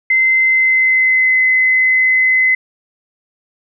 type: tone with pitch glide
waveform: sine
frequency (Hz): 2067 to 2039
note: C7 to C7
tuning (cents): -22 to -45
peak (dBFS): -9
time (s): 0.1-2.55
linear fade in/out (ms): 5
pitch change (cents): -23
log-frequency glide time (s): 0.41-1.4
effects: none